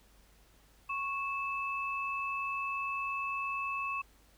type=tone pair together; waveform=sine; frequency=1102.8 / 2620 Hz; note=C#6 / E7; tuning=-9 / -11 cents; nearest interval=octave + minor third; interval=1498 cents; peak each=-35 / -36 dBFS; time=0.89-4.02 s; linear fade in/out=10 ms; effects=added 50 Hz sine -63 dBFS peak until 4.37 s + pink hiss -65 dBFS RMS until 4.37 s